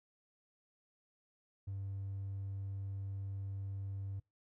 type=tone; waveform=triangle; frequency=98 Hz; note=G2; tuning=in tune; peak=-36 dBFS; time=1.67-4.2 s; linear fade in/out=10 ms; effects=noise-tail reverb RT60 0.2 s tail -26 dB re dry + tanh soft clip ceiling -34 dBFS